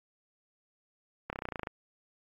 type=slowing click train; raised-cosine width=0.5 ms; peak=-20 dBFS; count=12; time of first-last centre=1.3-1.671 s; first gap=29 ms; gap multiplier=1.03; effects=AAC 64 kbps